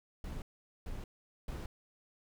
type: noise bursts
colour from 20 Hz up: brown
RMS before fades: -41 dBFS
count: 3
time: 0.24-1.66 s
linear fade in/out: 2 ms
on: 180 ms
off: 440 ms
effects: none